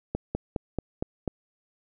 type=slowing click train; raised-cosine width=2 ms; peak=-14 dBFS; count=6; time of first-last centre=0.15-1.277 s; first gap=200 ms; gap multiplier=1.06; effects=none